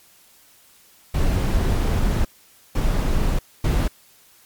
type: noise bursts at uneven times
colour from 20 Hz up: brown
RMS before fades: -19 dBFS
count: 3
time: 1.14-2.25 / 2.75-3.39 / 3.64-3.88 s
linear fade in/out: 5 ms
effects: white hiss -53 dBFS RMS until 4.45 s + MP3 96 kbps